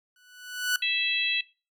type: tone with exponential growth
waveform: sawtooth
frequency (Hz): 1483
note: F#6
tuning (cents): +4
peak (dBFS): -17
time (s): 0.16-0.76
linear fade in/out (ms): 2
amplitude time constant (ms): 130
type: harmonic tone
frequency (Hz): 658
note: E5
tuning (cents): -3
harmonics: 3 / 4 / 5 / 6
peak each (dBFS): -36 / -26 / -30 / -31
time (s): 0.82-1.41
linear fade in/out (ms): 5
effects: noise-tail reverb RT60 0.3 s tail -19 dB re dry